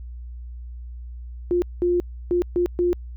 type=tone bursts at uneven times; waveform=sine; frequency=352.4 Hz; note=F4; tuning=16 cents sharp; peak=-17 dBFS; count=5; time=1.51-1.62 / 1.82-2 / 2.31-2.42 / 2.56-2.66 / 2.79-2.93 s; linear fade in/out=0 ms; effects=added 60 Hz sine -33 dBFS peak until 3.16 s